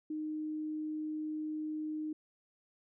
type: tone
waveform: sine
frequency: 308.2 Hz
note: D#4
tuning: 16 cents flat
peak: -35 dBFS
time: 0.1-2.13 s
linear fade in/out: 5 ms
effects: none